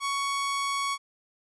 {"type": "tone", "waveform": "sawtooth", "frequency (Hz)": 1115, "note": "C#6", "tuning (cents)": 10, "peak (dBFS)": -23, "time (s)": [0, 0.98], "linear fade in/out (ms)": 50, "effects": ["resampled to 24000 Hz"]}